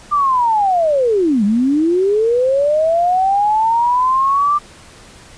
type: linear two-way sweep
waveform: sine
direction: down then up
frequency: 1200 to 196 to 1190 Hz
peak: -11 dBFS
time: 0.11-4.59 s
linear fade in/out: 20 ms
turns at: 1.44 s
effects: pink hiss -41 dBFS RMS until 5.37 s + resampled to 22050 Hz